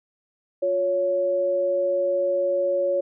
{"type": "tone pair together", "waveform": "sine", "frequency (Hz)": [355.5, 558], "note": ["F4", "C#5"], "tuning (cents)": [31, 11], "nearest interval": "minor sixth", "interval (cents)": 780, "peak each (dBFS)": [-29, -20], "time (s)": [0.62, 3.01], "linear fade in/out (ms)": 10, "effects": []}